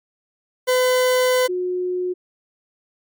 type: tone pair in turn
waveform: 40% pulse / sine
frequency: 506 / 362.5 Hz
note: B4 / F#4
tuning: +42 / -35 cents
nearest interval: tritone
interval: 577 cents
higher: first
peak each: -14 / -20 dBFS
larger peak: first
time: 0.67-1.48 / 1.48-2.14 s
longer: first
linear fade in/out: 20 ms
effects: MP3 96 kbps